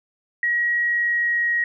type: tone with pitch glide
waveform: sine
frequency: 1904 to 1891.9 Hz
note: A#6 to A#6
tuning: +36 to +25 cents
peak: -18 dBFS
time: 0.43-1.64 s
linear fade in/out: 2 ms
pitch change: -11 cents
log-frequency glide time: 0.78-1.48 s
effects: none